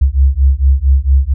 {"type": "beating tone pair", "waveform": "sine", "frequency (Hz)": [65.6, 70], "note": ["C2", "C#2"], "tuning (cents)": [5, 18], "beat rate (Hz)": 4.4, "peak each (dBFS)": -10, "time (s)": [0.01, 1.34], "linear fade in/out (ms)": 10, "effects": []}